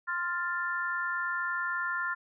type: chord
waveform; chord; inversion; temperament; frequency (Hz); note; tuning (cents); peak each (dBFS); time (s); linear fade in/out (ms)
sine; F major; second; equal with one note detuned; 1046.5 / 1396.9 / 1768.2; C6 / F6 / A6; 0 / 0 / +8; -36 / -32 / -34; 0.07-2.15; 20
effects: none